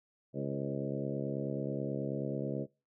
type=harmonic tone with a mistuned harmonic; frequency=69.3 Hz; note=C#2; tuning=in tune; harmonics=2 / 3 / 4 / 5 / 6 / 7 / 8 / 9; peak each=-38 / -40 / -41 / -42 / -43 / -43 / -44 / -45 dBFS; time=0.33-2.67 s; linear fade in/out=50 ms; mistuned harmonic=7; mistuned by=+24 cents; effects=noise-tail reverb RT60 0.3 s tail -23 dB re dry